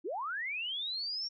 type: linear sweep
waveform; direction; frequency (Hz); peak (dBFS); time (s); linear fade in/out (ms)
sine; up; 277.2 to 5588; -34; 0.04-1.29; 20
effects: none